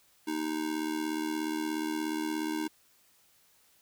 square tone with amplitude modulation, 311.1 Hz, D#4, in tune, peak -28 dBFS, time 0.27-2.68 s, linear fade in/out 10 ms, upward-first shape sine, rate 76.9 Hz, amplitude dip 75%, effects white hiss -65 dBFS RMS until 3.81 s

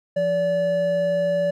triangle tone pair together, 172.9 / 576.5 Hz, F3 / D5, -17 / -32 cents, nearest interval octave + major sixth, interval 2085 cents, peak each -27 / -17 dBFS, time 0.16-1.51 s, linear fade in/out 10 ms, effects none

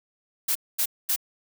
blue noise bursts, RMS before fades -24 dBFS, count 3, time 0.48-1.162 s, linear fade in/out 10 ms, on 74 ms, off 230 ms, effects none

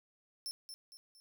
sawtooth tone with echo, 5350 Hz, E8, 25 cents sharp, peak -36 dBFS, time 0.46-0.51 s, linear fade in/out 0 ms, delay 230 ms, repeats 3, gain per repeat -7 dB, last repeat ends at 1.2 s, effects none

